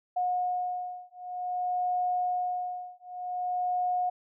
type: beating tone pair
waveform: sine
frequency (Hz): 723 / 723.53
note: F#5 / F#5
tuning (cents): -40 / -39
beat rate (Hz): 0.53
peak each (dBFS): -31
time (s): 0.16-4.1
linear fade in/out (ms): 10
effects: none